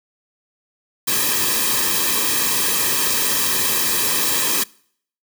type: noise with comb filter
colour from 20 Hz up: white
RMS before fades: -19 dBFS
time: 1.07-4.64 s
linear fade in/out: 10 ms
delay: 1.4 ms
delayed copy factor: -0.8
effects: noise-tail reverb RT60 0.6 s tail -24 dB re dry